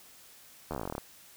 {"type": "slowing click train", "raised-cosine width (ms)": 1, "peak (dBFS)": -21, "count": 15, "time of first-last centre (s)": [0.71, 0.981], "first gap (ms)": 12, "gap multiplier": 1.07, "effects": ["white hiss -55 dBFS RMS until 1.36 s"]}